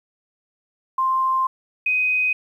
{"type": "tone pair in turn", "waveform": "sine", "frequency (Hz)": [1049, 2507], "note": ["C6", "D#7"], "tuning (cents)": [4, 12], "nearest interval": "octave + minor third", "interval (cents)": 1508, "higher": "second", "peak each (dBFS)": -17, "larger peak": "neither", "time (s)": [[0.98, 1.47], [1.86, 2.33]], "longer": "first", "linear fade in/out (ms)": 5, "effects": ["9-bit"]}